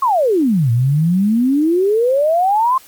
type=exponential two-way sweep; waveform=sine; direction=down then up; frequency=1129 to 113.4 to 1074 Hz; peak=-11 dBFS; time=0.02-2.78 s; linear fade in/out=5 ms; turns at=0.71 s; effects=white hiss -44 dBFS RMS until 2.87 s + Opus 48 kbps